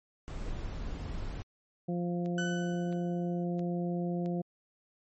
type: noise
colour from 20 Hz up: brown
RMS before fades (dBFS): -37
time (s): 0.28-1.42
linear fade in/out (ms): 0
type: harmonic tone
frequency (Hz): 174.7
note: F3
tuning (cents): +1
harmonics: 1 / 2 / 3 / 4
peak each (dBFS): -31 / -37 / -41 / -43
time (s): 1.88-4.42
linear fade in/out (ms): 10
type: click train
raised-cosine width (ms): 0.2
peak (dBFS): -35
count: 4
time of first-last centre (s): 2.26-4.26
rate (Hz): 1.5
type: tone with exponential decay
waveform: 35% pulse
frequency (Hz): 1498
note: F#6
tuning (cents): +21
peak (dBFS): -31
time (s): 2.38-3.44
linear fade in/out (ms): 2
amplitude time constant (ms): 230
effects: MP3 32 kbps